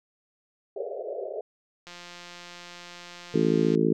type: band-pass noise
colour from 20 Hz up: pink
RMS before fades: -34 dBFS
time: 0.76-1.41 s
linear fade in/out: 5 ms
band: 390 to 680 Hz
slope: 96 dB/octave
type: click train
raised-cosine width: 0.2 ms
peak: -26 dBFS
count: 330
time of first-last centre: 1.87-3.75 s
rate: 175 Hz
type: harmonic tone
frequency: 55 Hz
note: A1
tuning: in tune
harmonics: 3 / 4 / 5 / 6 / 7 / 8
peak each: -27 / -27 / -27 / -27 / -27 / -27 dBFS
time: 3.34-3.93 s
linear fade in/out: 5 ms
effects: none